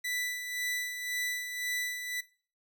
sawtooth tone with tremolo, 1980 Hz, B6, 4 cents sharp, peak -27 dBFS, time 0.04-2.21 s, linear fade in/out 10 ms, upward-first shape sine, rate 1.9 Hz, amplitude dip 55%, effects noise-tail reverb RT60 0.4 s tail -18 dB re dry

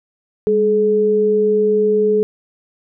sine tone pair together, 202.1 / 425.9 Hz, G#3 / G#4, -47 / +44 cents, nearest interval octave + minor second, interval 1291 cents, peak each -21 / -12 dBFS, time 0.47-2.23 s, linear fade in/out 0 ms, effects none

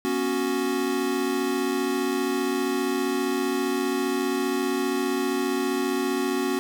square chord, B suspended second, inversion none, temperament equal with one note detuned, 242.1 / 277.2 / 370 Hz, B3 / C#4 / F#4, -34 / 0 / 0 cents, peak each -31 / -28 / -27 dBFS, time 0.05-6.59 s, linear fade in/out 0 ms, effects none

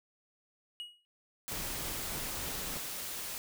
triangle tone with exponential decay, 2900 Hz, F#7, 35 cents flat, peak -35 dBFS, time 0.8-1.05 s, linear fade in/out 0 ms, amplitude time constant 53 ms
white noise, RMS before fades -40 dBFS, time 1.48-3.38 s, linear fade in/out 0 ms
pink noise with tremolo, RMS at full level -41 dBFS, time 1.51-2.78 s, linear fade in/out 5 ms, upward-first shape triangle, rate 3.4 Hz, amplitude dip 25%
effects none

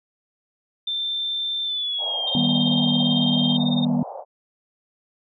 sine tone with pitch glide, 3565 to 3176 Hz, A7 to G7, +22 to +22 cents, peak -23 dBFS, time 0.87-3.57 s, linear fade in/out 5 ms, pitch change -200 cents, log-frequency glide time 1.64-2.26 s
white band-pass noise, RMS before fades -35 dBFS, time 1.98-4.25 s, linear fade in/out 50 ms, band 520 to 860 Hz, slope 48 dB/octave
sine tone with tremolo, 3661 Hz, A#7, 32 cents flat, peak -23 dBFS, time 2.27-3.85 s, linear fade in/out 5 ms, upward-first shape sine, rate 18 Hz, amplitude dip 90%
sine chord, Eb augmented, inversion none, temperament just, 155.56 / 194.45 / 243.1 Hz, Eb3 / G3 / B3, 0 / -14 / -27 cents, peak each -25 / -25 / -20 dBFS, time 2.35-4.03 s, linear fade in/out 2 ms
effects none

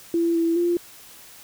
sine tone with pitch steps, 337 / 332.5 / 346.7 Hz, E4 / E4 / F4, +38 / +15 / -13 cents, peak -18 dBFS, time 0.14-0.77 s, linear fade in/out 2 ms, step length 210 ms, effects white hiss -46 dBFS RMS until 1.43 s

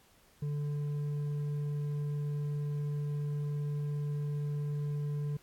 sine tone with hard clipping, 146.3 Hz, D3, 6 cents flat, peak -33 dBFS, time 0.42-5.37 s, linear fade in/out 5 ms, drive 4 dB, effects pink hiss -64 dBFS RMS until 5.42 s + AAC 64 kbps

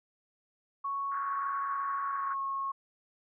sine tone with pitch glide, 1108.7 to 1091.5 Hz, C#6 to C#6, 0 to -27 cents, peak -31 dBFS, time 0.84-2.72 s, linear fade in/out 10 ms, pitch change -27 cents, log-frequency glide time 2.15-2.38 s
pink band-pass noise, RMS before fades -42 dBFS, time 1.11-2.35 s, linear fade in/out 20 ms, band 1100 to 1600 Hz, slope 48 dB/octave
effects none

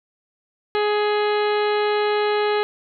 harmonic tone with a mistuned harmonic, 418.2 Hz, G#4, 12 cents sharp, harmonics 1 / 2 / 3 / 4 / 5 / 6 / 7 / 8 / 9 / 10, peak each -19 / -25 / -29 / -31 / -33 / -35 / -36 / -37 / -38 / -39 dBFS, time 0.75-2.63 s, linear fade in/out 0 ms, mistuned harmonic 9, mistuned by +71 cents, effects none

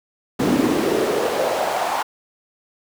brown noise with high-pass filter sweep, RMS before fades -20 dBFS, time 0.39-2.03 s, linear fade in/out 10 ms, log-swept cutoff 230 to 890 Hz, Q 3.3, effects none

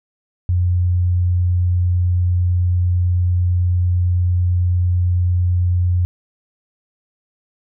sine tone, 89.1 Hz, F2, 35 cents sharp, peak -13 dBFS, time 0.49-6.05 s, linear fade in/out 0 ms, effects none

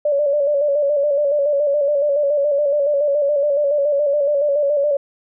sine tone with vibrato, 576 Hz, D5, 34 cents flat, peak -14 dBFS, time 0.05-4.97 s, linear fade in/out 5 ms, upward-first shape square, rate 7.1 Hz, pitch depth 49 cents each way, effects none

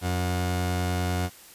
sawtooth tone pair together, 90 / 360 Hz, F#2 / F#4, -47 / -47 cents, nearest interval 2 octaves, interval 2400 cents, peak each -21 / -27 dBFS, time 0.01-1.3 s, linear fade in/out 50 ms, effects white hiss -49 dBFS RMS until 1.54 s + resampled to 32000 Hz

